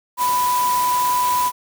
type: tone in noise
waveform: sine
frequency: 991 Hz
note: B5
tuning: 6 cents sharp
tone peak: -16 dBFS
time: 0.17-1.52 s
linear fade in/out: 50 ms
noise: white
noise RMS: -27 dBFS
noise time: 0.17-1.52 s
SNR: +8 dB
effects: none